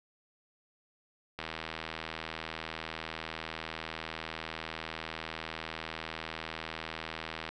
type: click train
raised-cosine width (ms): 0.3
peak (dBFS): -21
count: 489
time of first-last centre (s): 1.39-7.49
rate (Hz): 80
effects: none